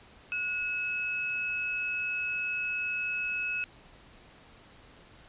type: tone pair together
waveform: sine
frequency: 1457.2 / 2577 Hz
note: F#6 / E7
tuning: -27 / -40 cents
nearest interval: minor seventh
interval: 987 cents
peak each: -38 / -30 dBFS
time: 0.32-3.64 s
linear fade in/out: 0 ms
effects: pink hiss -55 dBFS RMS until 5.28 s + resampled to 8000 Hz